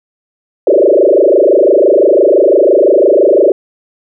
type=tone with frequency modulation; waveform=sine; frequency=475.5 Hz; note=A#4; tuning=34 cents sharp; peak=-4 dBFS; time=0.67-3.52 s; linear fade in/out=2 ms; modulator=25.9 Hz; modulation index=4.9; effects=none